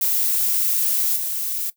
violet noise with level steps, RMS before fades -20 / -25 dBFS, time 0.01-1.7 s, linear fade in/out 5 ms, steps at 1.16 s, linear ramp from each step 2 ms, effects noise-tail reverb RT60 0.1 s tail -17 dB re dry

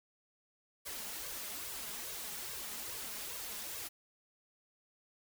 white noise with flanger, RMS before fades -43 dBFS, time 0.85-3.89 s, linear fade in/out 20 ms, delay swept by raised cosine 1.8 to 4.9 ms, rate 2.4 Hz, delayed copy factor +0.7, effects none

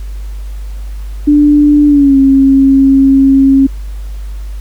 sine tone with pitch glide, 293.7 to 270.9 Hz, D4 to C#4, 0 to -40 cents, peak -3 dBFS, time 1.27-3.67 s, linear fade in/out 10 ms, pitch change -140 cents, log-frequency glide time 1.87-2.17 s, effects added 50 Hz sine -19 dBFS peak until 4.6 s + pink hiss -42 dBFS RMS until 4.6 s

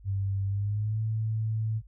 sine tone with pitch glide, 98 to 110 Hz, G2 to A2, 0 to 0 cents, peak -26 dBFS, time 0.04-1.82 s, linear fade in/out 50 ms, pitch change +200 cents, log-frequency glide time 0.47-1.01 s, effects added 50 Hz sine -49 dBFS peak until 1.87 s

